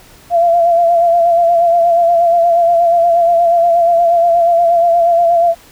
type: tone with vibrato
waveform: sine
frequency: 683 Hz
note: F5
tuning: 39 cents flat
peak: -7 dBFS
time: 0.3-5.55 s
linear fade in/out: 50 ms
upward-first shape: sine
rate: 8.4 Hz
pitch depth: 38 cents each way
effects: pink hiss -42 dBFS RMS until 5.71 s